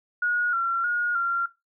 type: tone with pitch steps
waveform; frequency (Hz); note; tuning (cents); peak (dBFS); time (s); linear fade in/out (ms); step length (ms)
sine; 1447 / 1365 / 1437 / 1380; F#6 / F6 / F6 / F6; -39 / -40 / +49 / -21; -21; 0.22-1.46; 5; 310
effects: noise-tail reverb RT60 0.2 s tail -17 dB re dry